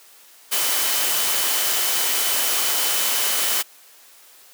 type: tone in noise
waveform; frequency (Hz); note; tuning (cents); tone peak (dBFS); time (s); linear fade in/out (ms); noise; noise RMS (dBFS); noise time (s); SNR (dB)
sine; 3030; F#7; +40; -31; 0.51-3.63; 20; white; -21; 0.51-3.63; -13
effects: white hiss -49 dBFS RMS until 4.53 s + high-pass 400 Hz 12 dB/octave